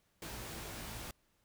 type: noise with comb filter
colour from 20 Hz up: pink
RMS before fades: -45 dBFS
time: 0.22-1.11 s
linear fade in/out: 2 ms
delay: 18 ms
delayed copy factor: +0.65
effects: pink hiss -75 dBFS RMS until 1.44 s